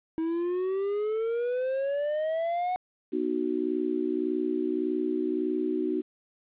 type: exponential sweep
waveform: triangle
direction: up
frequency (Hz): 320 to 740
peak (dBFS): -24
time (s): 0.18-2.76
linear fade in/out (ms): 0
type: chord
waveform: sine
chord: B major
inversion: none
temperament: just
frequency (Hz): 246.9 / 308.7 / 370.4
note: B3 / D#4 / F#4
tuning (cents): 0 / -14 / +2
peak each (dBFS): -33 / -29 / -29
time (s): 3.12-6.02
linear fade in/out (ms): 20
effects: resampled to 8000 Hz + 10-bit